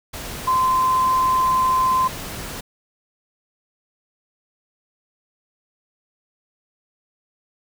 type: tone in noise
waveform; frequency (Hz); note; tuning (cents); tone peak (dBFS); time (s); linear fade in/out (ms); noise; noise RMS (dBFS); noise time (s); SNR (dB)
sine; 1034; C6; -21; -15; 0.47-2.08; 10; pink; -32; 0.13-2.61; +14
effects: none